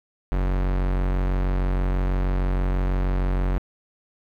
45% pulse tone, 46.25 Hz, F#1, in tune, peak -20 dBFS, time 0.32-3.58 s, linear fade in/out 0 ms, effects low-pass 2000 Hz 12 dB/octave + 8-bit

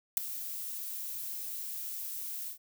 violet noise with ADSR envelope, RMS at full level -22 dBFS, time 0.17-2.58 s, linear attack 4 ms, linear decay 8 ms, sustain -17 dB, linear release 96 ms, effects none

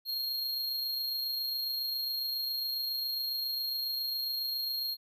square tone with amplitude modulation, 4244 Hz, C8, 24 cents sharp, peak -31 dBFS, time 0.05-4.97 s, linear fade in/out 50 ms, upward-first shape sine, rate 27.3 Hz, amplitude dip 25%, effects none

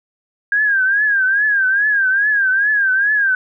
sine tone with vibrato, 1615 Hz, G#6, 49 cents flat, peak -12 dBFS, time 0.52-3.35 s, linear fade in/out 2 ms, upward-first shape triangle, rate 2.4 Hz, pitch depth 130 cents each way, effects none

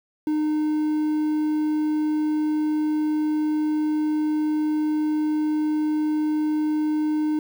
triangle tone with quantisation, 305.7 Hz, D#4, 30 cents flat, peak -18 dBFS, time 0.27-7.39 s, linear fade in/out 2 ms, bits 8, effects none

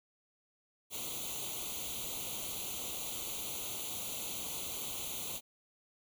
white noise with comb filter, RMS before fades -40 dBFS, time 0.9-5.41 s, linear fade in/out 50 ms, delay 0.29 ms, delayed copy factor +0.95, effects none

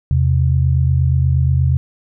sine tone pair together, 82.41 / 130.82 Hz, E2 / C3, 0 / 0 cents, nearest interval minor sixth, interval 800 cents, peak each -14 dBFS, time 0.11-1.77 s, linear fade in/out 0 ms, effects none

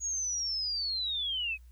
sine linear sweep, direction down, 6730 to 2489 Hz, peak -30 dBFS, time 0-1.58 s, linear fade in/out 50 ms, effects added 60 Hz sine -50 dBFS peak until 1.71 s + white hiss -71 dBFS RMS until 1.71 s

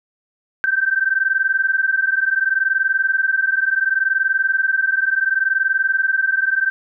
sine tone pair together, 1547.3 / 1568 Hz, G6 / G6, -23 / 0 cents, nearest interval unison, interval 23 cents, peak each -18 dBFS, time 0.64-6.7 s, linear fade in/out 0 ms, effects none

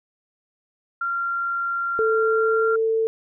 sine tone, 1381 Hz, F6, 20 cents flat, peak -22 dBFS, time 1.01-2.76 s, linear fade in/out 5 ms
sine tone with pitch glide, 442.2 to 446.6 Hz, A4 to A4, +9 to +26 cents, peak -18 dBFS, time 1.99-3.07 s, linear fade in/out 0 ms, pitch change +17 cents, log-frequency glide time 2.32-2.84 s
effects none

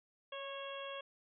harmonic tone with a mistuned harmonic, 549 Hz, C#5, 17 cents flat, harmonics 1 / 2 / 3 / 4 / 5 / 6, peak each -45 / -48 / -53 / -57 / -51 / -50 dBFS, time 0.32-1.01 s, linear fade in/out 5 ms, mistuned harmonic 1, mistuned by +16 cents, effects none

